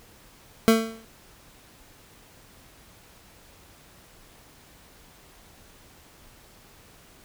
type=tone with exponential decay; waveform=25% pulse; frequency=224.4 Hz; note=A3; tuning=34 cents sharp; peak=-8 dBFS; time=0.68-1.05 s; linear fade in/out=0 ms; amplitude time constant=79 ms; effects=pink hiss -53 dBFS RMS until 7.24 s